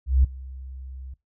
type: tone with ADSR envelope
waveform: sine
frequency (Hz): 65.41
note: C2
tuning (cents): 0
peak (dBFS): -11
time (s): 0.06-1.14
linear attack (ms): 180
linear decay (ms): 8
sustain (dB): -24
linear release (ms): 6
effects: noise-tail reverb RT60 0.2 s tail -22 dB re dry + tanh soft clip ceiling -10 dBFS